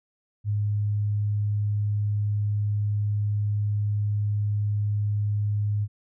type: tone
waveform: sine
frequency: 103.83 Hz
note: G#2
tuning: in tune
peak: -22 dBFS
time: 0.44-5.88 s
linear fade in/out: 50 ms
effects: none